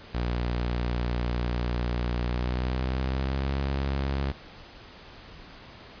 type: tone with pitch glide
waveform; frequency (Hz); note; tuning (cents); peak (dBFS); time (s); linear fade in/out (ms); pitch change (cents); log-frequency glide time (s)
sawtooth; 60.1 to 68.24; B1 to C#2; -46 to -27; -22; 0.14-4.32; 10; +219; 2.23-3.53
effects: pink hiss -47 dBFS RMS until 6 s + resampled to 11025 Hz